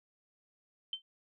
sine tone with exponential decay, 3100 Hz, G7, 20 cents flat, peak -30 dBFS, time 0.93-1.02 s, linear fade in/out 2 ms, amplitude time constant 19 ms, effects none

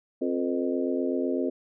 harmonic tone with a mistuned harmonic, 87.9 Hz, F2, 12 cents sharp, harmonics 3 / 4 / 5 / 6 / 7, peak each -28 / -30 / -32 / -34 / -35 dBFS, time 0.21-1.5 s, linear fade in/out 10 ms, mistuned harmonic 6, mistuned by -66 cents, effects none

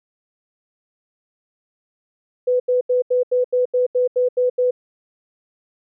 sine tone bursts, 498.4 Hz, B4, 16 cents sharp, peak -14 dBFS, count 11, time 2.47-4.71 s, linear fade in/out 10 ms, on 130 ms, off 81 ms, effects none

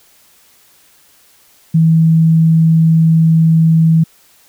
sine tone, 162.1 Hz, E3, 29 cents flat, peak -6 dBFS, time 1.74-4.04 s, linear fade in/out 10 ms, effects white hiss -49 dBFS RMS until 4.48 s

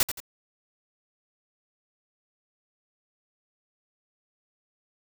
white noise with echo, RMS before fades -21 dBFS, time 0-0.03 s, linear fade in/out 2 ms, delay 86 ms, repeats 2, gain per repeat -9 dB, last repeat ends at 0.202 s, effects none

